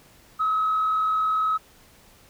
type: tone with frequency modulation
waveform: sine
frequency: 1281 Hz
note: E6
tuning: 50 cents flat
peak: -19 dBFS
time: 0.39-1.58 s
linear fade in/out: 20 ms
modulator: 40 Hz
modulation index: 0.58
effects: tanh soft clip ceiling -16 dBFS + pink hiss -54 dBFS RMS until 2.29 s